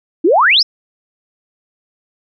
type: exponential sweep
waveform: sine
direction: up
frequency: 293.6 to 5600 Hz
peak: -7 dBFS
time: 0.24-0.63 s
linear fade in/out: 10 ms
effects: none